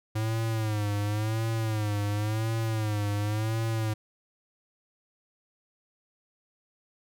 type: tone with vibrato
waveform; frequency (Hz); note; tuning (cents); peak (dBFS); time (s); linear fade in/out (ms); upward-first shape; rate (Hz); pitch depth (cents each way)
square; 107.7; A2; -37; -27; 0.15-3.94; 10; sine; 0.93; 86
effects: none